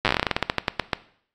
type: slowing click train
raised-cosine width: 0.3 ms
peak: -3 dBFS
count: 20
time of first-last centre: 0.05-0.932 s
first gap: 8 ms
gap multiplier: 1.17
effects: noise-tail reverb RT60 0.6 s tail -18 dB re dry + AAC 48 kbps